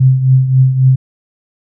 sine tone with tremolo, 130.81 Hz, C3, in tune, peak -3 dBFS, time 0-0.96 s, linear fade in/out 10 ms, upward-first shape triangle, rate 3.7 Hz, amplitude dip 70%, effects none

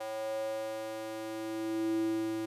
square tone with high-pass filter sweep, 110 Hz, A2, in tune, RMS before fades -35 dBFS, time 0-2.46 s, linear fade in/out 10 ms, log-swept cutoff 620 to 280 Hz, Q 6.3, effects resampled to 32000 Hz

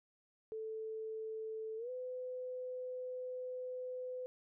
sine tone with pitch glide, 440 to 505.4 Hz, A4 to B4, 0 to +40 cents, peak -40 dBFS, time 0.52-4.26 s, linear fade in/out 0 ms, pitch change +240 cents, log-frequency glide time 1.77-1.9 s, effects none

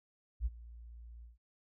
sine tone with ADSR envelope, 58 Hz, A#1, 8 cents flat, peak -28 dBFS, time 0.4-1.38 s, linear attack 58 ms, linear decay 31 ms, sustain -20 dB, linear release 150 ms, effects none

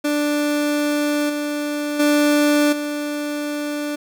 30% pulse tone with level steps, 294.3 Hz, D4, 4 cents sharp, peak -15 / -19 / -11 / -20 dBFS, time 0.04-3.96 s, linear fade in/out 10 ms, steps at 1.29 / 1.99 / 2.72 s, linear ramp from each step 10 ms, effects none

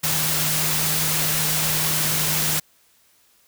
sine tone in noise, 155.56 Hz, D#3, in tune, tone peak -29 dBFS, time 0.03-2.6 s, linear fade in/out 10 ms, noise white, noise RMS -22 dBFS, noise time 0.03-2.6 s, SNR -10 dB, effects white hiss -59 dBFS RMS until 3.47 s

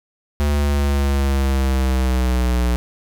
square linear sweep, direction down, 73.42 to 60.2 Hz, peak -16 dBFS, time 0.4-2.76 s, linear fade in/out 0 ms, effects none

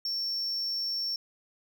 triangle tone, 5450 Hz, F8, 43 cents flat, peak -28 dBFS, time 0.05-1.16 s, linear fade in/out 2 ms, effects none

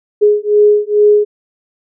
sine beating tone pair, 416.1 / 418.4 Hz, G#4 / G#4, +3 / +13 cents, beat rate 2.3 Hz, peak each -10 dBFS, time 0.21-1.25 s, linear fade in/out 20 ms, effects none

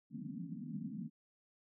pink band-pass noise, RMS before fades -44 dBFS, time 0.1-1.1 s, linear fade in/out 50 ms, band 150 to 280 Hz, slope 96 dB/octave, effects none

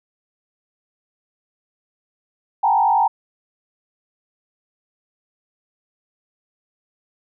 sine tone with frequency modulation, 859 Hz, A5, 42 cents flat, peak -13 dBFS, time 2.63-3.08 s, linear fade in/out 10 ms, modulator 49.6 Hz, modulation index 1.7, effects none

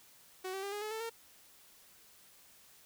sawtooth tone with pitch steps, 373.2 / 386.1 / 399.5 / 413.4 / 427.7 / 442.5 / 457.9 Hz, F#4 / G4 / G4 / G#4 / A4 / A4 / A#4, +15 / -26 / +33 / -8 / -49 / +10 / -31 cents, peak -34 dBFS, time 0.44-1.098 s, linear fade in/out 10 ms, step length 94 ms, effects white hiss -61 dBFS RMS until 2.85 s

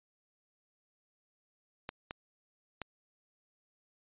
clicks, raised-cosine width 0.3 ms, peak -22 dBFS, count 3, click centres 1.891 / 2.109 / 2.817 s, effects resampled to 8000 Hz

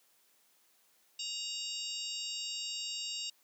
harmonic tone with a mistuned harmonic, 940 Hz, A#5, 14 cents sharp, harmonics 3 / 4 / 5 / 6 / 7 / 8, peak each -41 / -43 / -44 / -46 / -54 / -44 dBFS, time 1.19-3.3 s, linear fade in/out 5 ms, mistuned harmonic 6, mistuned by -46 cents, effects white hiss -69 dBFS RMS until 3.43 s + high-pass 200 Hz 12 dB/octave

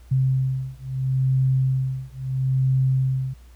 sine beating tone pair, 131.2 / 131.95 Hz, C3 / C3, +5 / +15 cents, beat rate 0.75 Hz, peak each -22 dBFS, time 0.11-3.34 s, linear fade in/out 10 ms, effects added 60 Hz sine -44 dBFS peak until 3.55 s + pink hiss -58 dBFS RMS until 3.55 s

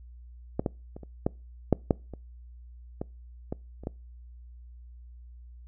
clicks, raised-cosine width 2 ms, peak -13 / -13 / -27 / -30 / -11 / -6 / -7 / -26 / -18 / -18 / -30 / -18 dBFS, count 12, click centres 0.595 / 0.662 / 0.965 / 1.033 / 1.265 / 1.727 / 1.908 / 2.137 / 3.015 / 3.525 / 3.836 / 3.871 s, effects noise-tail reverb RT60 0.3 s tail -25 dB re dry + added 60 Hz sine -45 dBFS peak until 5.67 s

